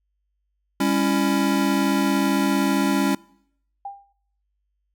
square chord, C# diminished, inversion second, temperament just, 199.57 / 277.2 / 332.6 Hz, G3 / C#4 / E4, +31 / 0 / +16 cents, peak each -24 / -22 / -26 dBFS, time 0.8-3.15 s, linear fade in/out 5 ms
sine tone with exponential decay, 798 Hz, G5, 31 cents sharp, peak -27 dBFS, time 3.85-4.13 s, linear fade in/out 5 ms, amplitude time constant 59 ms
effects noise-tail reverb RT60 0.7 s tail -24 dB re dry + added 50 Hz sine -70 dBFS peak until 4.94 s

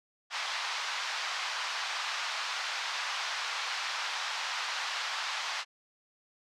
pink band-pass noise, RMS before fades -35 dBFS, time 0.3-5.65 s, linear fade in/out 50 ms, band 900 to 5500 Hz, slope 24 dB/octave, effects none

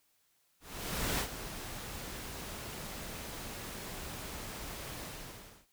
pink noise with ADSR envelope, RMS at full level -32 dBFS, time 0.6-5.67 s, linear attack 590 ms, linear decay 83 ms, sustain -11 dB, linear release 640 ms, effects white hiss -73 dBFS RMS until 5.72 s

